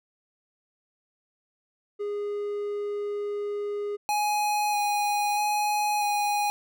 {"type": "tone", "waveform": "triangle", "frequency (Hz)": 411.3, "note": "G#4", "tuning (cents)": -17, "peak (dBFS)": -26, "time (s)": [1.99, 3.97], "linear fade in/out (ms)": 20}
{"type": "tone with vibrato", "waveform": "square", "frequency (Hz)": 830.6, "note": "G#5", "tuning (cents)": 0, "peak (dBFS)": -24, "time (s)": [4.09, 6.5], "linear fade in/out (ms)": 0, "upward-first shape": "square", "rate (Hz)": 0.78, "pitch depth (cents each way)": 11}
{"effects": []}